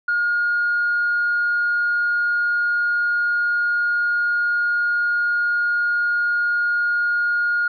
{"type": "tone", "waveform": "sine", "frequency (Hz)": 1427, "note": "F6", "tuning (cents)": 37, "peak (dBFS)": -16, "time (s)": [0.08, 7.68], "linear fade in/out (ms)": 5, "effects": ["tanh soft clip ceiling -13 dBFS"]}